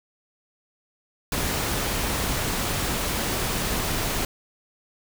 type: noise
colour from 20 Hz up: pink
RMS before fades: -26 dBFS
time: 1.32-4.25 s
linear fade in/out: 2 ms
effects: none